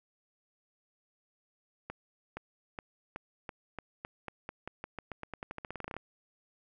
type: accelerating click train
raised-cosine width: 0.5 ms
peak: -24 dBFS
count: 27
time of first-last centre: 1.9-5.966 s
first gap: 470 ms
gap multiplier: 0.89
effects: none